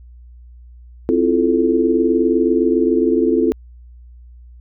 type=chord; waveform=sine; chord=F major seventh; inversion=second; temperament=equal with one note detuned; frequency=261.6 / 329.6 / 349.2 / 436.2 Hz; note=C4 / E4 / F4 / A4; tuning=0 / 0 / 0 / -15 cents; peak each=-18 dBFS; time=1.09-3.52 s; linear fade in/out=0 ms; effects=added 60 Hz sine -38 dBFS peak until 4.6 s